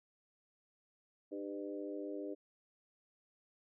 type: harmonic tone with a mistuned harmonic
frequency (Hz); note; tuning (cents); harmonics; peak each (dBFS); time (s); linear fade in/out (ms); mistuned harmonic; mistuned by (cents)
100.6; G2; +45; 3 / 4 / 5 / 6; -43 / -45 / -47 / -49; 1.31-2.35; 20; 4; -26
effects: none